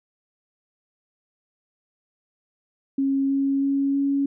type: tone with pitch steps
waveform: sine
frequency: 272.8 / 274.7 / 276.6 / 278.5 Hz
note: C#4 / C#4 / C#4 / C#4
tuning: -28 / -16 / -4 / +8 cents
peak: -19 dBFS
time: 2.98-4.26 s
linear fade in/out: 5 ms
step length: 320 ms
effects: none